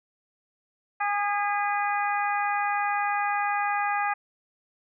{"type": "harmonic tone with a mistuned harmonic", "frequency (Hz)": 409.6, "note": "G#4", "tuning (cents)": -24, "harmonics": [2, 3, 4, 5, 6], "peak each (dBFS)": [-26, -30, -32, -34, -36], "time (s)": [1, 4.14], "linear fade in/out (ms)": 10, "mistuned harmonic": 5, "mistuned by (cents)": -37, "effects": []}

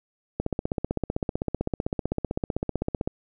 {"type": "click train", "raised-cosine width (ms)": 2, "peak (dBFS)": -12, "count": 43, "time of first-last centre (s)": [0.4, 3.075], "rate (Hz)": 15.7, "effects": []}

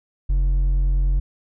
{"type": "tone with hard clipping", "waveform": "sine", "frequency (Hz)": 44.99, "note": "F#1", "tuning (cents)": -48, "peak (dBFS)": -17, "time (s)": [0.29, 1.2], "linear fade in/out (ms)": 10, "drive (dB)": 4, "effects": []}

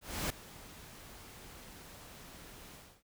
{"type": "noise with ADSR envelope", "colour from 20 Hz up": "pink", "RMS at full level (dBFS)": -34, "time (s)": [0.01, 3.03], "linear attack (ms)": 290, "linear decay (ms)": 4, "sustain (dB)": -18, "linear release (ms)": 290, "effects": []}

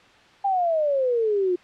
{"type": "exponential sweep", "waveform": "sine", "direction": "down", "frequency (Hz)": [808, 350], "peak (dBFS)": -19, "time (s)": [0.44, 1.56], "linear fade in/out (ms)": 10, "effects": ["white hiss -52 dBFS RMS until 1.63 s", "low-pass 3000 Hz 12 dB/octave"]}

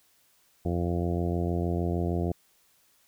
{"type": "harmonic tone", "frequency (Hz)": 86.5, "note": "F2", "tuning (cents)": -16, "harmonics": [1, 2, 3, 4, 5, 6, 7, 8, 9], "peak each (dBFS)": [-29, -31, -36, -33, -37, -41, -42, -38, -50], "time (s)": [0.65, 2.32], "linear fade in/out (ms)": 5, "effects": ["white hiss -65 dBFS RMS until 3.07 s"]}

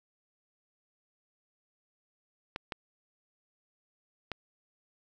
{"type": "clicks", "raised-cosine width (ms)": 0.3, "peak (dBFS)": -19, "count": 3, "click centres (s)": [2.561, 2.722, 4.317], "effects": []}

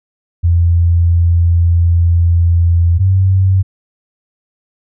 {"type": "tone pair in turn", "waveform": "sine", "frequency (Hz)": [85.3, 94.84], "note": ["F2", "F#2"], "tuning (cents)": [-40, 43], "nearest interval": "major second", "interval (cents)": 183, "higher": "second", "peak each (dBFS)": -7, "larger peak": "neither", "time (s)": [[0.43, 2.99], [2.99, 3.63]], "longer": "first", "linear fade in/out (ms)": 20, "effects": []}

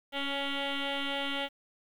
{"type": "tone with frequency modulation", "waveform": "sine", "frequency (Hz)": 1396.9, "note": "F6", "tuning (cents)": 0, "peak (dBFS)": -29, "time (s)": [0.12, 1.49], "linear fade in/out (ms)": 50, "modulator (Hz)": 279, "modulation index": 7.3, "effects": ["tanh soft clip ceiling -27 dBFS", "10-bit"]}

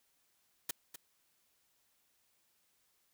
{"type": "noise with echo", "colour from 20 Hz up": "white", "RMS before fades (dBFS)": -36, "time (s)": [0.69, 0.71], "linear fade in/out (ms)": 5, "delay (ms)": 250, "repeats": 1, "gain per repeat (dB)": -11, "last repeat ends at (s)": 0.96, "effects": ["white hiss -75 dBFS RMS until 3.13 s"]}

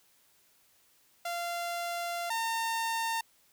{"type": "tone pair in turn", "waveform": "sawtooth", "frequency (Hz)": [691, 910.1], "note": ["F5", "A#5"], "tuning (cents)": [-19, -42], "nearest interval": "perfect fourth", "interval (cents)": 477, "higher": "second", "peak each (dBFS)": [-29, -26], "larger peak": "second", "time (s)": [[1.25, 2.3], [2.3, 3.21]], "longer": "first", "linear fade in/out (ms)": 5, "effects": ["white hiss -66 dBFS RMS until 3.52 s"]}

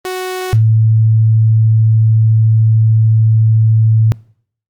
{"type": "tone pair in turn", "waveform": ["sawtooth", "sine"], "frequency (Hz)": [370, 110.8], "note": ["F#4", "A2"], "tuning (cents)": [0, 13], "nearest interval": "octave + major sixth", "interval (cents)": 2087, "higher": "first", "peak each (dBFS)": [-14, -6], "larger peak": "second", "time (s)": [[0.05, 0.53], [0.53, 4.12]], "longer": "second", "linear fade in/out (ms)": 0, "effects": ["noise-tail reverb RT60 0.6 s tail -25 dB re dry", "Opus 32 kbps"]}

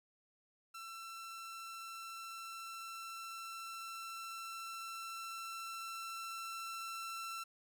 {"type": "tone with level ramp", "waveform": "sawtooth", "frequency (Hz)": 1343, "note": "E6", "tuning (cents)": 32, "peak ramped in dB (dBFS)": [-43, -38], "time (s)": [0.74, 7.44], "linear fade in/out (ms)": 10, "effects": ["12-bit"]}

